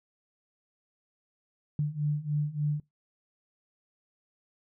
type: beating tone pair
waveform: sine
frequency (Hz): 146.5 / 149.9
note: D3 / D3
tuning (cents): -4 / +36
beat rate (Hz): 3.4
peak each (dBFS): -31 / -29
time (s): 1.79-2.8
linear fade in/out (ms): 2
effects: noise-tail reverb RT60 0.2 s tail -23 dB re dry